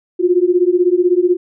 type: beating tone pair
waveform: sine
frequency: 349.2 / 365.2 Hz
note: F4 / F#4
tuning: 0 / -23 cents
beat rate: 16 Hz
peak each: -13 / -13 dBFS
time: 0.19-1.37 s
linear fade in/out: 20 ms
effects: none